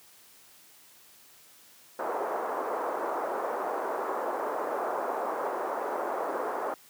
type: band-pass noise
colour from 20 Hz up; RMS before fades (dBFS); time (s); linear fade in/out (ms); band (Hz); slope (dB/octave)
pink; -32; 1.99-6.74; 2; 410 to 1200; 24
effects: white hiss -56 dBFS RMS until 6.89 s + high-pass 100 Hz 12 dB/octave